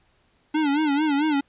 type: tone with vibrato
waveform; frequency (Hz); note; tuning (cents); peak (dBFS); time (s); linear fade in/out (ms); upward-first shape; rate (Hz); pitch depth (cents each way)
square; 295.5; D4; +11; -20; 0.54-1.41; 10; sine; 4.5; 110
effects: pink hiss -64 dBFS RMS until 1.48 s + resampled to 8000 Hz